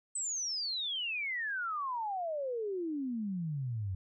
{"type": "exponential sweep", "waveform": "sine", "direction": "down", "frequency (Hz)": [8220, 90.5], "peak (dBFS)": -33, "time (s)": [0.15, 3.95], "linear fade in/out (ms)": 5, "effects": []}